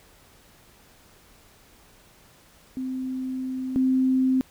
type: tone pair in turn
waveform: sine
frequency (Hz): 259.2 / 260.2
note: C4 / C4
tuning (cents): -16 / -9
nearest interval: unison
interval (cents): 7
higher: second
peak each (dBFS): -27 / -18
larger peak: second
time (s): 2.77-3.76 / 3.76-4.41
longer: first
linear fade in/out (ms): 0
effects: pink hiss -55 dBFS RMS until 4.5 s